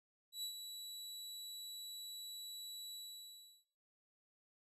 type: tone with ADSR envelope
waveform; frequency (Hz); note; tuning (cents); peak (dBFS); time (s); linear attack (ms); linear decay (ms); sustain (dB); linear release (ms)
sawtooth; 3929; B7; -10; -37; 0.32-3.65; 110; 92; -7; 710
effects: noise-tail reverb RT60 0.5 s tail -20 dB re dry + resampled to 32000 Hz